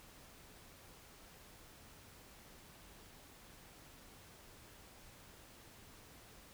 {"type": "silence", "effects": ["pink hiss -59 dBFS RMS until 6.53 s"]}